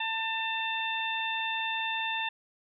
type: harmonic tone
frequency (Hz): 895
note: A5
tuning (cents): +29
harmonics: 1 / 2 / 3 / 4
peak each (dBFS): -34 / -35 / -34 / -36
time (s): 0-2.29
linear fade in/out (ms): 5
effects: none